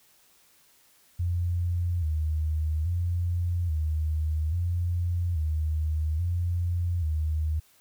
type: tone with vibrato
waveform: sine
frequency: 82.41 Hz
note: E2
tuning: in tune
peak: -24 dBFS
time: 1.19-7.6 s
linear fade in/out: 10 ms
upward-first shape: square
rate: 0.6 Hz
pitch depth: 100 cents each way
effects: white hiss -61 dBFS RMS until 7.8 s